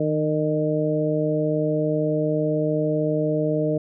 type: harmonic tone with a mistuned harmonic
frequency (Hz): 153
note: D#3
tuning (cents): -29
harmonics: 1 / 2 / 3 / 4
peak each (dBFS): -25 / -25 / -25 / -25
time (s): 0-3.78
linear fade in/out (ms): 5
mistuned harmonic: 1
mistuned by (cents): +29
effects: none